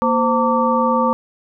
sine tone cluster, 234.2 / 518 / 907 / 1159 Hz, A#3 / C5 / A#5 / D6, +8 / -17 / -48 / -23 cents, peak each -19 dBFS, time 0.02-1.13 s, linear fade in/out 0 ms, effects none

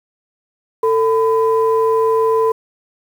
sine tone pair together, 446.7 / 1006 Hz, A4 / B5, +26 / +32 cents, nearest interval octave + major second, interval 1406 cents, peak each -12 / -17 dBFS, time 0.83-2.52 s, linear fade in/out 5 ms, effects tanh soft clip ceiling -4 dBFS + 7-bit

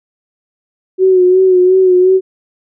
sine tone with vibrato, 370 Hz, F#4, in tune, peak -5 dBFS, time 0.98-2.21 s, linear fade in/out 50 ms, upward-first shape sine, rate 2.8 Hz, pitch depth 40 cents each way, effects none

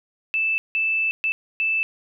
sine tone bursts at uneven times, 2637 Hz, E7, in tune, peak -19 dBFS, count 4, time 0.34-0.58 / 0.75-1.11 / 1.24-1.32 / 1.6-1.83 s, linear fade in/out 0 ms, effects none

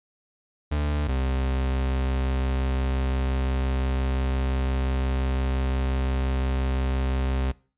40% pulse tone pair in turn, 73.8 / 65.76 Hz, D2 / C2, +9 / +9 cents, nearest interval major second, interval 200 cents, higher first, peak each -22 dBFS, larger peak neither, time 0.71-1.08 / 1.08-7.52 s, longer second, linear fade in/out 10 ms, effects noise-tail reverb RT60 0.4 s tail -22 dB re dry + resampled to 8000 Hz

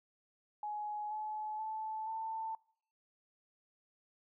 sine tone with pitch steps, 840 / 856.2 / 872.6 / 889.4 Hz, G#5 / A5 / A5 / A5, +19 / -47 / -15 / +18 cents, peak -37 dBFS, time 0.63-2.55 s, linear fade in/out 2 ms, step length 480 ms, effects noise-tail reverb RT60 0.6 s tail -23 dB re dry

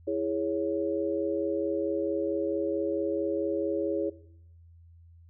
sine chord, C# minor, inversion first, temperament equal with one note detuned, 329.6 / 414.1 / 554.4 Hz, E4 / G#4 / C#5, 0 / -5 / 0 cents, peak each -31 dBFS, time 0.07-4.1 s, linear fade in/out 10 ms, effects noise-tail reverb RT60 0.7 s tail -17 dB re dry + added 84 Hz sine -51 dBFS peak until 5.29 s

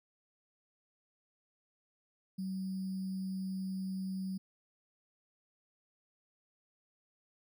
sine tone with sample-and-hold, 189.4 Hz, F#3, 41 cents sharp, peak -35 dBFS, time 2.38-4.38 s, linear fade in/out 10 ms, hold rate 4900 Hz, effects none

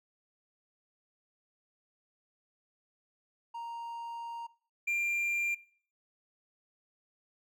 triangle tone pair in turn, 932.3 / 2384 Hz, A#5 / D7, 0 / +25 cents, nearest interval octave + major third, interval 1625 cents, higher second, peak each -36 / -27 dBFS, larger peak second, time 3.54-4.47 / 4.87-5.55 s, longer first, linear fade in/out 10 ms, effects noise-tail reverb RT60 0.5 s tail -21 dB re dry

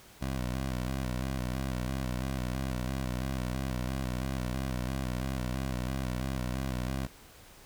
15% pulse tone with vibrato, 64.1 Hz, C2, 35 cents flat, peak -25 dBFS, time 0.21-7.07 s, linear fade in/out 10 ms, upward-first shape square, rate 3 Hz, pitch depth 64 cents each way, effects pink hiss -54 dBFS RMS until 7.65 s

